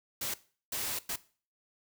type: noise bursts at uneven times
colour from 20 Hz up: white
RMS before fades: -35 dBFS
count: 3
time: 0.21-0.34 / 0.72-0.99 / 1.09-1.16 s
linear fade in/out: 5 ms
effects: noise-tail reverb RT60 0.4 s tail -18 dB re dry